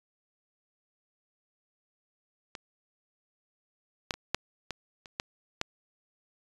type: clicks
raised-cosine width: 0.2 ms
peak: -22 / -10 / -23 / -8 / -17 / -29 / -13 / -11 dBFS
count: 8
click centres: 2.552 / 4.108 / 4.14 / 4.346 / 4.707 / 5.058 / 5.199 / 5.614 s
effects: resampled to 24000 Hz